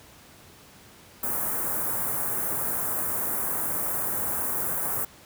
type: band-stop noise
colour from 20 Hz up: white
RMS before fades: -28 dBFS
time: 1.23-5.05 s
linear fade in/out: 5 ms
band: 1500 to 9700 Hz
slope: 24 dB/octave
effects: pink hiss -51 dBFS RMS until 5.25 s + high-pass 60 Hz 12 dB/octave